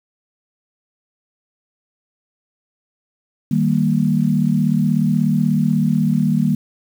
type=chord; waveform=sine; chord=Eb major; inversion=none; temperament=equal with one note detuned; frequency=155.56 / 196 / 232.3 Hz; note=Eb3 / G3 / Bb3; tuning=0 / 0 / -6 cents; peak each=-18 dBFS; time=3.51-6.55 s; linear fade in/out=5 ms; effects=7-bit